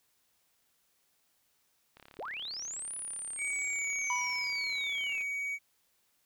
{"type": "click train", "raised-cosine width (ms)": 0.3, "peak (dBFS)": -36, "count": 115, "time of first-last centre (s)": [1.97, 5.209], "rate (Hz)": 35.2}
{"type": "linear two-way sweep", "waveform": "sine", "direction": "up then down", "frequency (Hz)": [326.4, 9940, 2439], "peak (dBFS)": -37, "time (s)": [2.19, 5.22], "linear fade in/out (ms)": 0, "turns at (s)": 2.95}
{"type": "tone", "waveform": "triangle", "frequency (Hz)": 2257, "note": "C#7", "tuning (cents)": 31, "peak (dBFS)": -31, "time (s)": [3.37, 5.59], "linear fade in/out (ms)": 50}
{"type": "tone with exponential decay", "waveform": "triangle", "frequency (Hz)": 985, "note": "B5", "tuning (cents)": -5, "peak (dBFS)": -28, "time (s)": [4.1, 4.89], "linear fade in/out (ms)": 1, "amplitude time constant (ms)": 170}
{"effects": ["white hiss -73 dBFS RMS until 6.25 s"]}